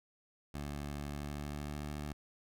15% pulse tone with pitch glide, 72.3 to 73.9 Hz, D2 to D2, -27 to +11 cents, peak -33 dBFS, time 0.54-2.13 s, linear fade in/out 5 ms, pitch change +38 cents, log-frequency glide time 1.07-1.85 s, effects none

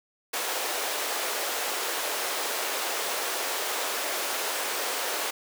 pink high-pass noise, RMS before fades -30 dBFS, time 0.33-5.31 s, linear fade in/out 10 ms, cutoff 420 Hz, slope 24 dB/octave, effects none

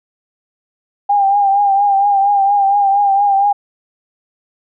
sine tone with vibrato, 800 Hz, G5, 35 cents sharp, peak -9 dBFS, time 1.09-3.53 s, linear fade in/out 10 ms, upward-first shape triangle, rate 4.3 Hz, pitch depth 54 cents each way, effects none

